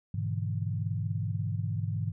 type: chord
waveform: sine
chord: E dominant seventh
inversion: first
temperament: just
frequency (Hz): 103.01 / 123.61 / 148.33 / 164.81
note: G#2 / B2 / D3 / E3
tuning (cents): -14 / +2 / +18 / 0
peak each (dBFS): -31 / -36 / -37 / -37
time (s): 0.14-2.12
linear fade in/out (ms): 5
effects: none